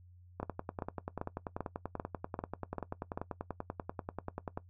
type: two click trains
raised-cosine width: 1 ms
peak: -23 / -22 dBFS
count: 44 / 8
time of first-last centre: 0.4-4.575 / 0.43-3.175 s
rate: 10.3 / 2.55 Hz
effects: noise-tail reverb RT60 0.1 s tail -18 dB re dry + added 89 Hz sine -55 dBFS peak until 4.69 s